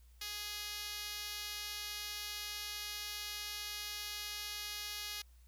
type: tone with band-pass filter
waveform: 5% pulse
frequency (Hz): 415.3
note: G#4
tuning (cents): 0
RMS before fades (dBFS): -43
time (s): 0.21-5.22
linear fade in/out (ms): 5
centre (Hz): 7200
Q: 0.56
effects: added 60 Hz sine -58 dBFS peak until 5.47 s + white hiss -72 dBFS RMS until 5.47 s